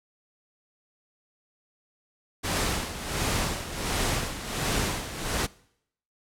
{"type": "noise with tremolo", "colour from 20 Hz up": "pink", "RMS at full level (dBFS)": -26, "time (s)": [2.43, 5.47], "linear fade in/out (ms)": 20, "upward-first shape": "sine", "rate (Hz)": 1.4, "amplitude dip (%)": 70, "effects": ["noise-tail reverb RT60 0.7 s tail -22 dB re dry", "low-pass 11000 Hz 12 dB/octave"]}